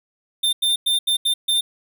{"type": "tone bursts at uneven times", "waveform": "square", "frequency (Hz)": 3597, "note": "A7", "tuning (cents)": 37, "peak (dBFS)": -17, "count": 6, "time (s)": [[0.43, 0.53], [0.62, 0.76], [0.86, 0.99], [1.07, 1.17], [1.25, 1.34], [1.48, 1.61]], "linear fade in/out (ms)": 10, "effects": []}